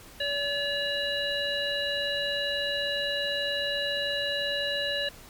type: harmonic tone with a mistuned harmonic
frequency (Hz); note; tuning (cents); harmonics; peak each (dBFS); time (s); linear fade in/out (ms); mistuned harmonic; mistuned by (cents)
571; D5; -49; 1 / 3 / 5 / 7; -32 / -32 / -32 / -32; 0.2-5.09; 5; 7; -24
effects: pink hiss -49 dBFS RMS until 5.29 s + MP3 96 kbps